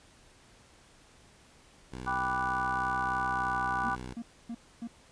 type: tone with pitch glide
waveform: 10% pulse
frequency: 63.4 to 62.53 Hz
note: B1 to B1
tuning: +46 to +22 cents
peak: -31 dBFS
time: 1.92-4.14 s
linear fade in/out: 5 ms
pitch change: -24 cents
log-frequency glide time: 3.24-3.47 s
type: chord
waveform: sine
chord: G major seventh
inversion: none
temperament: equal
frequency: 784 / 987.8 / 1174.7 / 1480 Hz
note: G5 / B5 / D6 / F#6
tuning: 0 / 0 / 0 / 0 cents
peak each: -34 dBFS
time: 2.06-3.96 s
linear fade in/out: 20 ms
type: tone bursts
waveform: triangle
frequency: 233.1 Hz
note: A#3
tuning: in tune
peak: -33 dBFS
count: 4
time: 3.84-4.874 s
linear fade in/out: 5 ms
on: 56 ms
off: 270 ms
effects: pink hiss -59 dBFS RMS until 5.11 s + resampled to 22050 Hz